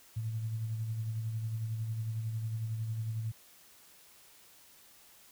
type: tone with tremolo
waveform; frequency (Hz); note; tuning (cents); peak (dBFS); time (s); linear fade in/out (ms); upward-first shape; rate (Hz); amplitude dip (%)
sine; 111.5; A2; +23; -31; 0.16-3.32; 10; sine; 11; 40
effects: white hiss -59 dBFS RMS until 5.31 s